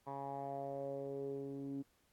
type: tone with low-pass filter sweep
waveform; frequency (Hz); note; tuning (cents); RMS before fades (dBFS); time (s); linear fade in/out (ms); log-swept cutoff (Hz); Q
10% pulse; 138.59; C#3; 0; -43; 0.06-1.83; 20; 1000 to 280; 4.6
effects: pink hiss -75 dBFS RMS until 2.12 s + AAC 64 kbps